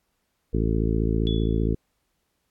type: harmonic tone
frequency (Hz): 55.2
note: A1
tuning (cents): +6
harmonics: 1 / 2 / 3 / 4 / 5 / 6 / 7 / 8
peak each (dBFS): -24 / -27 / -29 / -30 / -31 / -32 / -32 / -33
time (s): 0.53-1.75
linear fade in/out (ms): 10
type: tone with exponential decay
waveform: sine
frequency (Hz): 3423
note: A7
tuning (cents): -48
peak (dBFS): -29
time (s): 1.27-1.68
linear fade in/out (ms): 0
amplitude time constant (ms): 87
effects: pink hiss -74 dBFS RMS until 2.5 s + AAC 64 kbps